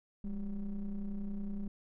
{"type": "ring-modulated tone", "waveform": "triangle", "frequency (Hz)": 93.6, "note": "F#2", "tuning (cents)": 20, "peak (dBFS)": -30, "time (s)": [0.24, 1.68], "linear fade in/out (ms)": 5, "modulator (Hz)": 109, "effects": []}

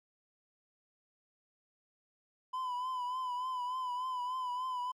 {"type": "tone with vibrato", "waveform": "triangle", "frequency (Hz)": 1006, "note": "B5", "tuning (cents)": 32, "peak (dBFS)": -32, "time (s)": [2.53, 4.92], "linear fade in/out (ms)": 10, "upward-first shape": "triangle", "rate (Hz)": 3.4, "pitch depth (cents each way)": 57, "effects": ["MP3 96 kbps"]}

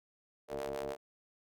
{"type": "ring-modulated tone", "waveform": "sawtooth", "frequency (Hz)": 69.3, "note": "C#2", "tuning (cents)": 0, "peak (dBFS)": -30, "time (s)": [0.48, 0.97], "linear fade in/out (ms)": 50, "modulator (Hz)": 523, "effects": []}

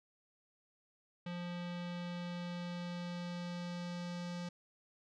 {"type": "tone with low-pass filter sweep", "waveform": "square", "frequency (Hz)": 175.3, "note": "F3", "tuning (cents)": 7, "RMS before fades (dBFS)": -42, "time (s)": [1.26, 4.49], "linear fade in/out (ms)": 5, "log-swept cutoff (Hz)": [3400, 5300], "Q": 1.7, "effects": []}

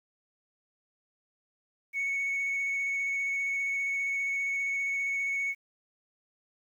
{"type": "tone with vibrato", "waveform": "sine", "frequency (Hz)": 2217, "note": "C#7", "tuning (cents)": 0, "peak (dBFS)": -26, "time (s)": [1.93, 5.55], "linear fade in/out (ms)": 50, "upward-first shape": "square", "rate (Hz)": 15, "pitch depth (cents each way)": 9, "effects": ["tanh soft clip ceiling -26 dBFS", "10-bit"]}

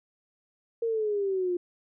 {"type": "exponential sweep", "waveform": "sine", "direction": "down", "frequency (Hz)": [466.2, 349.4], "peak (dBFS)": -25, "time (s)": [0.82, 1.57], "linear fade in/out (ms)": 5, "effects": []}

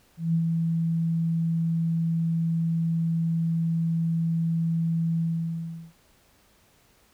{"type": "tone with ADSR envelope", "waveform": "sine", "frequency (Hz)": 165.1, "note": "E3", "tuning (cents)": 3, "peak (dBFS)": -19, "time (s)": [0.17, 5.93], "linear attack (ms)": 170, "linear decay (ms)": 78, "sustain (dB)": -3, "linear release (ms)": 730, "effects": ["pink hiss -61 dBFS RMS until 7.13 s"]}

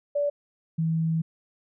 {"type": "tone pair in turn", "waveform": "sine", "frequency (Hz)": [578, 162.2], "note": ["D5", "E3"], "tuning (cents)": [-28, -28], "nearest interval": "octave + minor seventh", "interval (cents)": 2200, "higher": "first", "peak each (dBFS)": [-22, -22], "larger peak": "neither", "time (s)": [[0.15, 0.3], [0.78, 1.22]], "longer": "second", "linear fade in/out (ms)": 10, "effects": []}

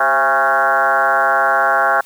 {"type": "tone with frequency modulation", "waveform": "sine", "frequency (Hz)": 1100, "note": "C#6", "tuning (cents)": -14, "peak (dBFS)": -11, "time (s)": [0, 2.01], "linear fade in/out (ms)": 5, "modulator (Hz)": 142, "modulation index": 3.5, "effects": ["white hiss -45 dBFS RMS until 2.05 s"]}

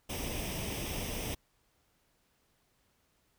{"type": "noise with comb filter", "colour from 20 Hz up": "pink", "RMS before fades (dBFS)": -37, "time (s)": [0.09, 1.35], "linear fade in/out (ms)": 10, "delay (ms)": 0.35, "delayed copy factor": 0.65, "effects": ["pink hiss -73 dBFS RMS until 3.38 s"]}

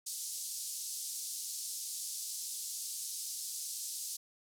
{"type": "band-pass noise", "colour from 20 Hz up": "white", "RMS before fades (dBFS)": -41, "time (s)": [0.06, 4.17], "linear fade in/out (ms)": 10, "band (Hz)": [4600, 11000], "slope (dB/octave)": 24, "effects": []}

